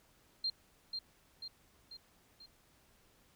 sine tone with echo, 4186 Hz, C8, in tune, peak -32 dBFS, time 0.44-0.5 s, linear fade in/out 5 ms, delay 490 ms, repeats 4, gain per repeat -5 dB, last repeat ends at 2.46 s, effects pink hiss -68 dBFS RMS until 3.35 s

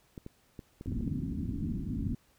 clicks, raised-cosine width 3 ms, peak -29 dBFS, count 8, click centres 0.178 / 0.264 / 0.592 / 0.811 / 0.86 / 0.92 / 1.009 / 1.077 s
white low-pass noise, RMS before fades -34 dBFS, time 0.87-2.15 s, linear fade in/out 5 ms, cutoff 280 Hz, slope 48 dB/octave
effects pink hiss -67 dBFS RMS until 2.38 s

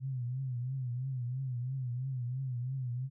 sine tone with vibrato, 127.3 Hz, C3, 47 cents flat, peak -33 dBFS, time 0-3.1 s, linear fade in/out 50 ms, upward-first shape triangle, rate 3 Hz, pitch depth 120 cents each way, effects none

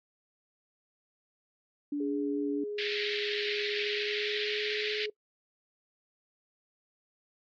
sine tone with vibrato, 288.6 Hz, D4, 30 cents flat, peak -29 dBFS, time 1.92-2.64 s, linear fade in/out 5 ms, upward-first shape sine, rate 4.7 Hz, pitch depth 12 cents each way
sine tone with pitch glide, 414.8 to 423 Hz, G#4 to G#4, -2 to +32 cents, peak -33 dBFS, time 2-5.1 s, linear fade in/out 5 ms, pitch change +34 cents, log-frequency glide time 3.82-4.92 s
pink band-pass noise, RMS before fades -34 dBFS, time 2.78-5.06 s, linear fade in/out 5 ms, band 1800 to 4400 Hz, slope 48 dB/octave
effects noise-tail reverb RT60 0.1 s tail -22 dB re dry + MP3 48 kbps

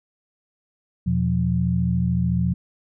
sine tone cluster, 82 / 123.2 / 177.2 Hz, E2 / B2 / F3, -9 / -4 / +25 cents, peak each -25 / -23 / -21 dBFS, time 1.06-2.54 s, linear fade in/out 10 ms, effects none

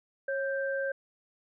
sine tone pair together, 547 / 1570.6 Hz, C#5 / G6, -23 / +3 cents, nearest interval octave + tritone, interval 1826 cents, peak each -30 / -34 dBFS, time 0.28-0.92 s, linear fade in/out 5 ms, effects none

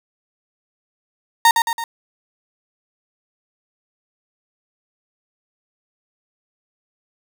35% pulse tone with echo, 924 Hz, A#5, 16 cents flat, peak -7 dBFS, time 1.45-1.51 s, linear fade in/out 2 ms, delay 110 ms, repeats 3, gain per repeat -5 dB, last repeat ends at 1.84 s, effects none

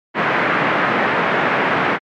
white band-pass noise, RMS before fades -17 dBFS, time 0.14-1.99 s, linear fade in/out 50 ms, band 140 to 2000 Hz, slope 24 dB/octave, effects MP3 96 kbps

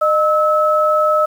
sine tone pair together, 612 / 1296.8 Hz, D#5 / E6, -29 / -29 cents, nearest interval octave + minor second, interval 1300 cents, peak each -14 dBFS, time 0.01-1.26 s, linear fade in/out 10 ms, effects 7-bit

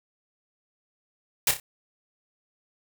white noise with echo, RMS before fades -21 dBFS, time 1.47-1.51 s, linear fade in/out 2 ms, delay 30 ms, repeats 3, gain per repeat -8 dB, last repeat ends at 1.6 s, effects none

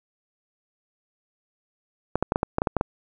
clicks, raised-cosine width 1 ms, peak -7 dBFS, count 10, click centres 2.156 / 2.226 / 2.321 / 2.359 / 2.431 / 2.584 / 2.619 / 2.672 / 2.767 / 2.811 s, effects none

